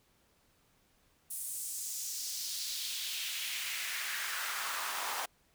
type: noise with high-pass filter sweep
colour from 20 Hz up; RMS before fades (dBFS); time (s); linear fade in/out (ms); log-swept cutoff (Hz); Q
pink; -38; 1.3-5.26; 10; 9900 to 840; 2
effects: pink hiss -70 dBFS RMS until 5.54 s